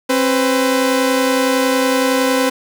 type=tone pair together; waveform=sawtooth; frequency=266.9 / 503 Hz; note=C4 / B4; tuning=+35 / +32 cents; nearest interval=major seventh; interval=1097 cents; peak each=-12 dBFS; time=0.09-2.5 s; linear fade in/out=10 ms; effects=none